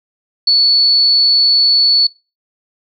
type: tone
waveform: sine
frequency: 4435 Hz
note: C#8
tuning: in tune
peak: -7 dBFS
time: 0.47-2.07 s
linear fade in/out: 5 ms
effects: noise-tail reverb RT60 0.3 s tail -25 dB re dry